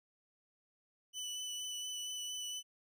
25% pulse tone with vibrato, 2985 Hz, F#7, 15 cents sharp, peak -36 dBFS, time 1.13-2.63 s, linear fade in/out 50 ms, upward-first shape sine, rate 4.3 Hz, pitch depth 14 cents each way, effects none

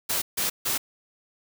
white noise bursts, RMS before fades -26 dBFS, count 3, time 0.09-0.78 s, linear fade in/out 10 ms, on 130 ms, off 150 ms, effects none

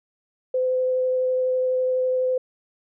sine tone with vibrato, 511 Hz, C5, 41 cents flat, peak -19 dBFS, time 0.54-2.38 s, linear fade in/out 5 ms, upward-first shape triangle, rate 12 Hz, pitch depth 9 cents each way, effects none

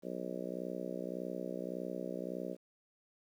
harmonic tone, 61.74 Hz, B1, in tune, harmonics 3 / 4 / 5 / 6 / 7 / 8 / 9 / 10, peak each -45 / -46 / -46 / -46 / -47 / -47 / -45 / -48 dBFS, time 0.02-2.57 s, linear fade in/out 50 ms, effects 11-bit

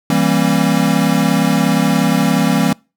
square chord, E diminished seventh, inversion none, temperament equal with one note detuned, 164.81 / 196 / 233.1 / 270.1 Hz, E3 / G3 / Bb3 / Db4, 0 / 0 / 0 / -45 cents, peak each -18 dBFS, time 0.1-2.73 s, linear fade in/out 2 ms, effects noise-tail reverb RT60 0.3 s tail -26 dB re dry

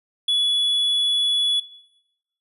triangle tone, 3406 Hz, G#7, 43 cents sharp, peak -16 dBFS, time 0.28-1.6 s, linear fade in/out 5 ms, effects noise-tail reverb RT60 0.9 s tail -20 dB re dry + resampled to 32000 Hz

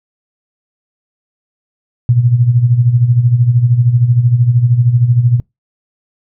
sine tone with tremolo, 121 Hz, B2, 35 cents flat, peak -4 dBFS, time 2.09-5.4 s, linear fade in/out 0 ms, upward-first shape sine, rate 13 Hz, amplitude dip 70%, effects noise-tail reverb RT60 0.2 s tail -26 dB re dry

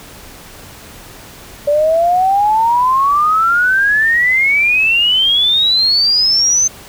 sine exponential sweep, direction up, 574 to 6270 Hz, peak -9 dBFS, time 1.67-6.68 s, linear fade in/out 10 ms, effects pink hiss -36 dBFS RMS until 6.88 s

